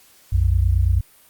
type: tone pair together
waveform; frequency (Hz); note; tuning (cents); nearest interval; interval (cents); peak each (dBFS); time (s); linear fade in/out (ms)
sine; 61 / 90; B1 / F#2; -21 / -47; perfect fifth; 674; -17; 0.32-1.01; 10
effects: white hiss -52 dBFS RMS until 1.29 s + Opus 48 kbps